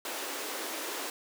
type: high-pass noise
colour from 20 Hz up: pink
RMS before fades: -37 dBFS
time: 0.05-1.1 s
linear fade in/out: 2 ms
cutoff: 280 Hz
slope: 48 dB/octave
effects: none